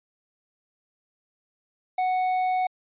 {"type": "tone with tanh clipping", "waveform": "triangle", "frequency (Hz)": 740, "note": "F#5", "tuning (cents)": 0, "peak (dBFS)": -23, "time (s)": [1.98, 2.67], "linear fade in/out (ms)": 5, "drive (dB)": 11, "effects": ["resampled to 8000 Hz"]}